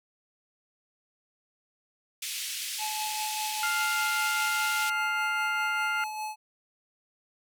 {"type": "band-pass noise", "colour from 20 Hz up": "pink", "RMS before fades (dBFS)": -35, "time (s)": [2.22, 4.9], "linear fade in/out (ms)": 5, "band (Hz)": [2400, 14000], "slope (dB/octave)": 24}
{"type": "tone with tremolo", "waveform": "square", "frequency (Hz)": 859, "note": "A5", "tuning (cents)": -42, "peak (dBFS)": -32, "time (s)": [2.78, 6.36], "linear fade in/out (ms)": 50, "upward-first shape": "sine", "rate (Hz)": 5, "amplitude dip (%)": 35}
{"type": "harmonic tone", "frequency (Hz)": 698.5, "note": "F5", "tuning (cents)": 0, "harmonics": [2, 3, 4], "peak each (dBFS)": [-28, -34, -37], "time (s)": [3.63, 6.04], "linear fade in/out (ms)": 2}
{"effects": []}